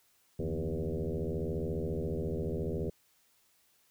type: tone with frequency modulation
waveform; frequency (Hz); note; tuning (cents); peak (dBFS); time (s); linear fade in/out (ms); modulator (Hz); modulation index
sine; 154.2; D#3; -15; -31; 0.39-2.9; 5; 80.7; 4.5
effects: white hiss -69 dBFS RMS until 3.9 s